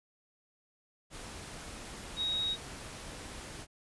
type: tone in noise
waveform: sine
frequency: 3786 Hz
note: A#7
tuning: 26 cents sharp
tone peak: -30 dBFS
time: 2.16-2.57 s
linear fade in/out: 50 ms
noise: pink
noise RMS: -45 dBFS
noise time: 1.1-3.67 s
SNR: +12 dB
effects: resampled to 24000 Hz